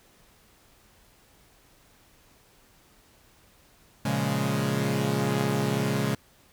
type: chord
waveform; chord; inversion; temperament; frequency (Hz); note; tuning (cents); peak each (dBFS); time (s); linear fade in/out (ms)
sawtooth; Bb minor seventh; none; equal; 116.54 / 138.59 / 174.61 / 207.7; Bb2 / Db3 / F3 / Ab3; 0 / 0 / 0 / 0; -28 / -24 / -29 / -25; 4.05-6.15; 5
effects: pink hiss -59 dBFS RMS until 6.52 s